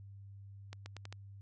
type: accelerating click train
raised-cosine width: 0.2 ms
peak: -29 dBFS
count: 5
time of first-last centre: 0.73-1.126 s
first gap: 130 ms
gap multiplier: 0.82
effects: added 99 Hz sine -49 dBFS peak until 1.41 s + resampled to 22050 Hz